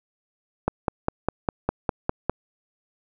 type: click train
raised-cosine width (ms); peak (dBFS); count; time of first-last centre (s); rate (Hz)
1; -7; 9; 0.68-2.296; 4.95
effects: none